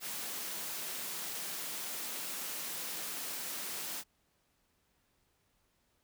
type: high-pass noise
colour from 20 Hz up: white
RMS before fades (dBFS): -40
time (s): 0-4.04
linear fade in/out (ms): 50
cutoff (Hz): 140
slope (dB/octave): 96
effects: pink hiss -75 dBFS RMS until 6.03 s